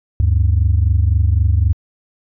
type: tone pair together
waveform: sine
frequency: 74.14 / 98 Hz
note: D2 / G2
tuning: +17 / 0 cents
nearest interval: perfect fourth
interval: 483 cents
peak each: -12 / -13 dBFS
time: 0.2-1.73 s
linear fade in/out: 0 ms
effects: tanh soft clip ceiling -5 dBFS